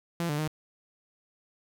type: tone with pitch steps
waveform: sawtooth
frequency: 170.1 / 147.8 / 154.5 Hz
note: F3 / D3 / D#3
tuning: -45 / +11 / -12 cents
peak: -24 dBFS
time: 0.2-0.476 s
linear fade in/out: 0 ms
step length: 92 ms
effects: none